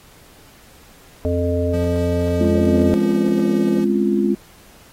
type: harmonic tone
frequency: 87.31 Hz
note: F2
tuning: in tune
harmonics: 1 / 3 / 5 / 7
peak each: -20 / -23 / -23 / -23 dBFS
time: 1.25-2.94 s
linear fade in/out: 0 ms
type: tone with pitch glide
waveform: square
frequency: 174.9 to 171.2 Hz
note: F3 to F3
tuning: +3 to -34 cents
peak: -27 dBFS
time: 1.73-3.85 s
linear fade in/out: 10 ms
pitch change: -37 cents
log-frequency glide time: 2.32-3.45 s
type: chord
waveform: sine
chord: Db major seventh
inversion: second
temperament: just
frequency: 207.9 / 259.9 / 277.2 / 346.5 Hz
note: Ab3 / C4 / Db4 / F4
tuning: +2 / -11 / 0 / -14 cents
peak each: -18 / -23 / -24 / -19 dBFS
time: 2.4-4.35 s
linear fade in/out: 10 ms
type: band-pass noise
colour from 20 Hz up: pink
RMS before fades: -33 dBFS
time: 2.51-3.8 s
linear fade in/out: 10 ms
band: 410 to 560 Hz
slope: 48 dB/octave
effects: pink hiss -48 dBFS RMS until 4.92 s + AAC 48 kbps